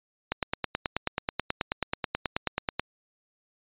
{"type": "click train", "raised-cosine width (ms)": 0.3, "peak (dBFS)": -10, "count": 24, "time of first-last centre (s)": [0.32, 2.796], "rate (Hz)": 9.29, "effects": ["resampled to 8000 Hz"]}